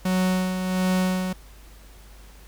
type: tone with tremolo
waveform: 45% pulse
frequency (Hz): 185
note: F#3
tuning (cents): 0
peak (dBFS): -19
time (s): 0.05-1.33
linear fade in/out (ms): 5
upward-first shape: sine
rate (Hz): 1.4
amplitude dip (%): 50
effects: added 50 Hz sine -45 dBFS peak until 2.47 s + pink hiss -52 dBFS RMS until 2.47 s